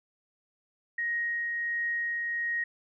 sine tone with tremolo, 1878 Hz, A#6, 12 cents sharp, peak -27 dBFS, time 0.98-2.64 s, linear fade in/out 5 ms, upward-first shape triangle, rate 1.4 Hz, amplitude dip 25%, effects none

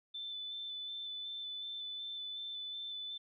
sine tone with vibrato, 3520 Hz, A7, in tune, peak -40 dBFS, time 0.14-3.18 s, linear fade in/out 10 ms, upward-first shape square, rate 2.7 Hz, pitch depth 11 cents each way, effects none

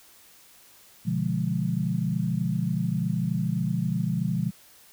sine chord, B diminished seventh, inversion none, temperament equal, 123.47 / 146.83 / 174.61 / 207.7 Hz, B2 / D3 / F3 / Ab3, 0 / 0 / 0 / 0 cents, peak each -30 / -30 / -27 / -31 dBFS, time 1.05-4.51 s, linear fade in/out 20 ms, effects white hiss -54 dBFS RMS until 4.92 s

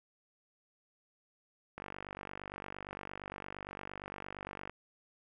click train, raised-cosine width 0.5 ms, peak -27 dBFS, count 143, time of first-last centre 1.78-4.696 s, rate 48.7 Hz, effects none

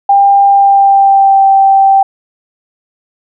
sine tone with pitch glide, 797 to 780.6 Hz, G5 to G5, +28 to -8 cents, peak -3 dBFS, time 0.09-2.03 s, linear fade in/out 5 ms, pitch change -36 cents, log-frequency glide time 0.47-1.45 s, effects none

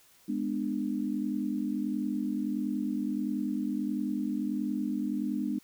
sine chord, G# diminished, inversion none, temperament just, 207.7 / 249.2 / 299 Hz, G#3 / B3 / D4, 0 / +16 / +31 cents, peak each -33 dBFS, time 0.28-5.59 s, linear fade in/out 10 ms, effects white hiss -61 dBFS RMS until 5.63 s

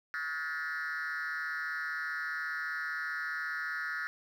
sine tone with frequency modulation, 1594 Hz, G6, 28 cents sharp, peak -31 dBFS, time 0.14-4.07 s, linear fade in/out 0 ms, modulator 155 Hz, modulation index 1.8, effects tanh soft clip ceiling -32 dBFS + 10-bit

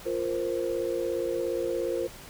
sine chord, F suspended fourth, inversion none, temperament equal, 349.2 / 466.2 / 523.3 Hz, F4 / Bb4 / C5, 0 / 0 / 0 cents, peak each -31 dBFS, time 0.05-2.08 s, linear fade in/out 20 ms, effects pink hiss -46 dBFS RMS until 2.29 s

